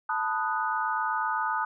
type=chord; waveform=sine; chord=B dominant seventh; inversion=third; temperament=equal; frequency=880 / 987.8 / 1244.5 / 1480 Hz; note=A5 / B5 / D#6 / F#6; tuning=0 / 0 / 0 / 0 cents; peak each=-30 / -34 / -30 / -32 dBFS; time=0.09-1.65 s; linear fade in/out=5 ms; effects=none